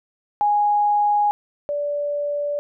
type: tone pair in turn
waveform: sine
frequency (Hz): 828 / 581.3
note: G#5 / D5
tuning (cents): -5 / -18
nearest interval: tritone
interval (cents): 613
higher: first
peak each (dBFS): -15 / -21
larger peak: first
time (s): 0.41-1.31 / 1.69-2.59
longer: neither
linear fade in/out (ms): 0
effects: none